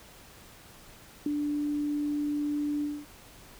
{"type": "tone with ADSR envelope", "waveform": "sine", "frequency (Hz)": 293.7, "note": "D4", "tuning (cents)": 0, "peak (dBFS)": -22, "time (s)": [1.26, 3.06], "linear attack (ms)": 4, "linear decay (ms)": 6, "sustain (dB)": -5, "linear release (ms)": 240, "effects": ["pink hiss -52 dBFS RMS until 3.59 s"]}